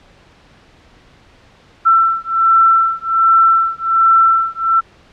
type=beating tone pair; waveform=sine; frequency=1339 / 1340.3 Hz; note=E6 / E6; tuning=+27 / +28 cents; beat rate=1.3 Hz; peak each=-12 dBFS; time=1.85-4.81 s; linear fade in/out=20 ms; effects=pink hiss -47 dBFS RMS until 5.12 s + low-pass 4000 Hz 12 dB/octave